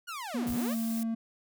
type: linear two-way sweep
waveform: sawtooth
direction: down then up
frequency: 1480 to 32.7 to 667 Hz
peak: -33 dBFS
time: 0.07-0.75 s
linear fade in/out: 20 ms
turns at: 0.51 s
type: tone with pitch glide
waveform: triangle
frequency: 240 to 226.5 Hz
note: B3 to A#3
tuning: -49 to -50 cents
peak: -27 dBFS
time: 0.34-1.15 s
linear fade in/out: 10 ms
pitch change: -101 cents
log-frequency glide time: 0.65-0.76 s
type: noise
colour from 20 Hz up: blue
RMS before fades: -42 dBFS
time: 0.47-1.03 s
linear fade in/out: 0 ms
effects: none